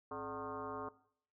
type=tone with frequency modulation; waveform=sine; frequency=750 Hz; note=F#5; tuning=23 cents sharp; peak=-40 dBFS; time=0.11-0.89 s; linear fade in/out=5 ms; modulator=161 Hz; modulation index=3.1; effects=noise-tail reverb RT60 0.6 s tail -18 dB re dry